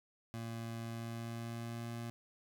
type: tone with pitch glide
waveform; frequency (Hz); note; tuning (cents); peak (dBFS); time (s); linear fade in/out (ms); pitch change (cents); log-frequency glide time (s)
25% pulse; 114.9 to 117.04; A#2 to A#2; -25 to +7; -37; 0.34-2.1; 0; +32; 0.82-1.93
effects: none